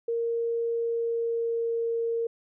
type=tone with pitch glide; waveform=sine; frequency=464.5 to 461.6 Hz; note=A#4 to A#4; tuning=-6 to -17 cents; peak=-25 dBFS; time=0.08-2.27 s; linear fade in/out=5 ms; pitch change=-11 cents; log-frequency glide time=0.7-1.91 s; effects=none